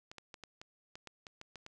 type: clicks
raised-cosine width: 0.2 ms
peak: -30 dBFS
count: 11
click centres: 0.115 / 0.183 / 0.342 / 0.437 / 0.615 / 0.955 / 1.073 / 1.268 / 1.414 / 1.557 / 1.664 s
effects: resampled to 24000 Hz + 10-bit